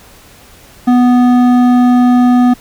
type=tone with hard clipping; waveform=sine; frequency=246.9 Hz; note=B3; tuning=in tune; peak=-7 dBFS; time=0.87-2.54 s; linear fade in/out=10 ms; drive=10 dB; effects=pink hiss -40 dBFS RMS until 2.6 s